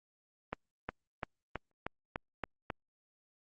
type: accelerating click train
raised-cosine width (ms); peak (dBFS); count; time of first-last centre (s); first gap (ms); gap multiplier
0.5; -20; 8; 0.53-2.702; 360; 0.95
effects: Opus 24 kbps